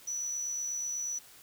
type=tone with amplitude modulation; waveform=sine; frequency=5920 Hz; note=F#8; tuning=in tune; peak=-30 dBFS; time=0.07-1.19 s; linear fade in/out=10 ms; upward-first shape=sine; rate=68.2 Hz; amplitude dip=35%; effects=tanh soft clip ceiling -27 dBFS + white hiss -55 dBFS RMS until 1.42 s